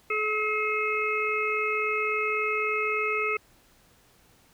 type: harmonic tone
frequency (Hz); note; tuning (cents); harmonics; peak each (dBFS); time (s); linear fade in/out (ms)
428.2; A4; -47; 1 / 3 / 5 / 6; -30 / -30 / -30 / -30; 0.1-3.37; 5
effects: pink hiss -60 dBFS RMS until 4.53 s